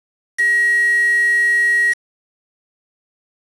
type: tone with quantisation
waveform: sine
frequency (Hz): 1900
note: A#6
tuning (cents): +33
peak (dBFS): -12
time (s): 0.38-1.94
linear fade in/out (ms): 20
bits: 4
effects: resampled to 24000 Hz